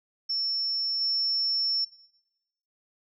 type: tone with level steps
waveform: sine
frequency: 5400 Hz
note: E8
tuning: 41 cents sharp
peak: -26 / -24 dBFS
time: 0.29-1.85 s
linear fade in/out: 10 ms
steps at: 1.01 s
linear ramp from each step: 2 ms
effects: noise-tail reverb RT60 1.0 s tail -21 dB re dry